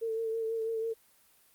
sine tone with vibrato, 449.7 Hz, A4, 38 cents sharp, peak -30 dBFS, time 0.01-0.94 s, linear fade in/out 20 ms, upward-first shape sine, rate 6.1 Hz, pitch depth 27 cents each way, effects white hiss -64 dBFS RMS until 1.54 s + Opus 32 kbps

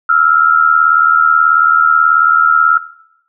sine tone pair together, 1318.5 / 1396.9 Hz, E6 / F6, 0 / 0 cents, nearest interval minor second, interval 100 cents, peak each -10 dBFS, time 0.09-2.78 s, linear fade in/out 5 ms, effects noise-tail reverb RT60 0.8 s tail -17 dB re dry

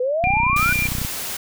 sine exponential sweep, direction up, 485.8 to 1518 Hz, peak -18 dBFS, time 0-0.73 s, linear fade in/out 5 ms
sine tone with vibrato, 2383 Hz, D7, 25 cents sharp, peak -19 dBFS, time 0.24-0.87 s, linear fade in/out 0 ms, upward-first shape triangle, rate 16 Hz, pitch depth 13 cents each way
click train, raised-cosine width 5 ms, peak -14 dBFS, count 26, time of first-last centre 0.24-1.049 s, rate 30.9 Hz
white noise, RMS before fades -28 dBFS, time 0.56-1.37 s, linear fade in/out 5 ms
effects none

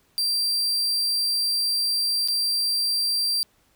40% pulse tone with dropouts, 4711 Hz, D8, 5 cents sharp, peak -20 dBFS, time 0.18-3.43 s, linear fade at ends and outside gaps 0 ms, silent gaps 2.276-2.284 s, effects pink hiss -63 dBFS RMS until 3.75 s

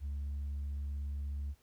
sine tone, 71 Hz, C#2, 42 cents sharp, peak -33 dBFS, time 0-1.55 s, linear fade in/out 50 ms, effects tanh soft clip ceiling -34 dBFS + pink hiss -70 dBFS RMS until 1.62 s

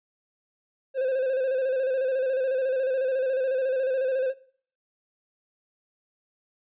triangle tone with vibrato, 523.3 Hz, C5, in tune, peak -21 dBFS, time 0.94-4.34 s, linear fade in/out 50 ms, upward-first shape square, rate 14 Hz, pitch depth 44 cents each way, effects noise-tail reverb RT60 0.5 s tail -20 dB re dry + resampled to 8000 Hz

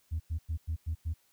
sine tone bursts, 80.4 Hz, E2, 43 cents flat, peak -28 dBFS, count 6, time 0.11-1.14 s, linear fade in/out 20 ms, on 90 ms, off 98 ms, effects tanh soft clip ceiling -27 dBFS + white hiss -69 dBFS RMS until 1.32 s

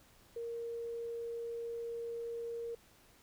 sine tone, 466.2 Hz, A#4, in tune, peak -38 dBFS, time 0.36-2.75 s, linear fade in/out 5 ms, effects pink hiss -64 dBFS RMS until 3.22 s

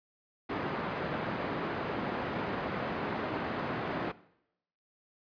pink band-pass noise, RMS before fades -35 dBFS, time 0.49-4.12 s, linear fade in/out 10 ms, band 170 to 1700 Hz, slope 12 dB/octave, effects noise-tail reverb RT60 0.8 s tail -19 dB re dry + resampled to 11025 Hz

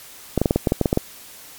clicks, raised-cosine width 2 ms, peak -3 dBFS, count 11, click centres 0.377 / 0.416 / 0.458 / 0.509 / 0.56 / 0.672 / 0.721 / 0.813 / 0.858 / 0.929 / 0.974 s, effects white hiss -42 dBFS RMS until 1.58 s + MP3 96 kbps

